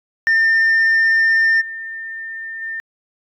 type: tone with level steps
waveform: sine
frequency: 1804 Hz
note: A6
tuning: 43 cents sharp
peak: -9 / -26 / -23 dBFS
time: 0.27-2.8 s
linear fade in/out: 0 ms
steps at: 1.6 / 2.61 s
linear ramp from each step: 20 ms
effects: tanh soft clip ceiling -10 dBFS